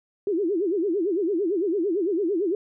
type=tone with vibrato; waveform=sine; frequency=367.9 Hz; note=F#4; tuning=10 cents flat; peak=-21 dBFS; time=0.27-2.55 s; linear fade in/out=2 ms; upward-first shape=sine; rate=8.9 Hz; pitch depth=240 cents each way; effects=none